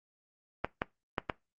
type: clicks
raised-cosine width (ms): 0.5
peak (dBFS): -14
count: 4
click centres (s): 0.646 / 0.819 / 1.182 / 1.298
effects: noise-tail reverb RT60 0.2 s tail -21 dB re dry + Opus 24 kbps